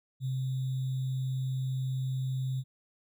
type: tone with sample-and-hold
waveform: sine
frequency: 130.81 Hz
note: C3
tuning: in tune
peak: -29 dBFS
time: 0.2-2.64 s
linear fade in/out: 50 ms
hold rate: 3675 Hz
effects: none